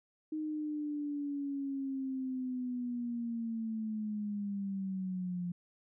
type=linear sweep; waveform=sine; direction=down; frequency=311.1 to 174.61 Hz; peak=-34 dBFS; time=0.32-5.52 s; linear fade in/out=5 ms; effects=none

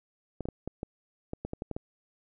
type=clicks; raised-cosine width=2 ms; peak=-21 dBFS; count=11; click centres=0.407 / 0.455 / 0.487 / 0.676 / 0.831 / 1.334 / 1.45 / 1.534 / 1.621 / 1.713 / 1.765 s; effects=none

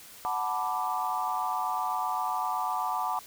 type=chord; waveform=sine; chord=B minor seventh; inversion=second; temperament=equal; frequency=740 / 880 / 987.8 / 1174.7 Hz; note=F#5 / A5 / B5 / D6; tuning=0 / 0 / 0 / 0 cents; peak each=-33 dBFS; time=0.25-3.19 s; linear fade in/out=0 ms; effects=white hiss -49 dBFS RMS until 3.26 s

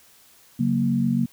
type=chord; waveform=sine; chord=F# major; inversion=second; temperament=equal; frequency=138.59 / 185 / 233.1 Hz; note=C#3 / F#3 / A#3; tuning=0 / 0 / 0 cents; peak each=-25 / -25 / -21 dBFS; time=0.59-1.26 s; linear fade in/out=10 ms; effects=white hiss -54 dBFS RMS until 1.32 s

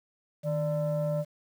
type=tone pair together; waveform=sine; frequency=155.56 / 589.7 Hz; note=D#3 / D5; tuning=0 / +7 cents; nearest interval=octave + major seventh; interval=2307 cents; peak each=-27 dBFS; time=0.43-1.25 s; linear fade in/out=50 ms; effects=tanh soft clip ceiling -23 dBFS + 9-bit

